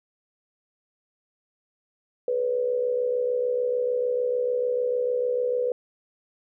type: tone with amplitude modulation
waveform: sine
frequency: 493.9 Hz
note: B4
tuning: in tune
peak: -19 dBFS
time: 2.28-5.72 s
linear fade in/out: 2 ms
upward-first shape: sine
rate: 66.7 Hz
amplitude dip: 65%
effects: none